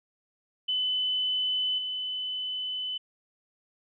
sine tone with level steps, 3015 Hz, F#7, 32 cents sharp, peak -25 / -30 dBFS, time 0.68-2.98 s, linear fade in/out 10 ms, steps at 1.78 s, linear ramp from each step 5 ms, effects none

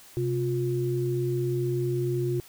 sine tone pair together, 130.28 / 354.5 Hz, C3 / F4, -7 / +26 cents, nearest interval octave + perfect fourth, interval 1733 cents, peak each -27 dBFS, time 0.17-2.4 s, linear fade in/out 0 ms, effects white hiss -51 dBFS RMS until 2.48 s

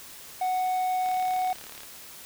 triangle tone, 740 Hz, F#5, in tune, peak -22 dBFS, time 0.41-1.53 s, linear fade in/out 5 ms
click train, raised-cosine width 0.2 ms, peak -26 dBFS, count 29, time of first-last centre 1.06-1.833 s, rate 36.2 Hz
effects white hiss -45 dBFS RMS until 2.25 s

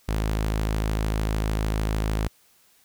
sawtooth tone, 53.3 Hz, G#1, 46 cents sharp, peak -19 dBFS, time 0.08-2.28 s, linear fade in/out 10 ms, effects white hiss -60 dBFS RMS until 2.84 s

